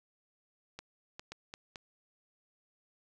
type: clicks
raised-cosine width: 0.2 ms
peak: -26 dBFS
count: 5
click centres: 0.79 / 1.195 / 1.32 / 1.539 / 1.758 s
effects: none

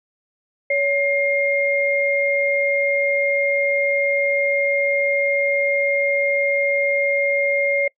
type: tone pair together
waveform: sine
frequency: 562.3 / 2123 Hz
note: C#5 / C7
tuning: +25 / +25 cents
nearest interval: octave + major seventh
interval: 2300 cents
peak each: -19 dBFS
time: 0.7-7.88 s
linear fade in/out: 5 ms
effects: noise-tail reverb RT60 0.1 s tail -25 dB re dry

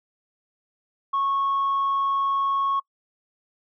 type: tone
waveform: sine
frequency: 1100 Hz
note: C#6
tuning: 14 cents flat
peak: -19 dBFS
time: 1.13-2.8 s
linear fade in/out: 10 ms
effects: noise-tail reverb RT60 0.1 s tail -25 dB re dry + tanh soft clip ceiling -18 dBFS

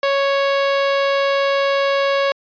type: tone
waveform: sawtooth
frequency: 554.4 Hz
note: C#5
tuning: in tune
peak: -11 dBFS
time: 0.03-2.32 s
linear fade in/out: 2 ms
effects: resampled to 11025 Hz

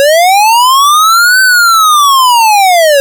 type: linear two-way sweep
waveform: square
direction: up then down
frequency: 543 to 1542 to 543 Hz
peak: -4 dBFS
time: 0-3 s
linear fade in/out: 0 ms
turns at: 1.41 s
effects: none

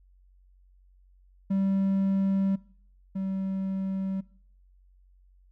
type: tone pair in turn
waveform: triangle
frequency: 194.2 / 191.97 Hz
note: G3 / G3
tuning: -16 / -36 cents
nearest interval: unison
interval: 20 cents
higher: first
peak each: -21 / -26 dBFS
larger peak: first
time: 1.5-2.56 / 3.15-4.21 s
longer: neither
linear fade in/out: 10 ms
effects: noise-tail reverb RT60 0.6 s tail -22 dB re dry + added 46 Hz sine -56 dBFS peak until 5.51 s

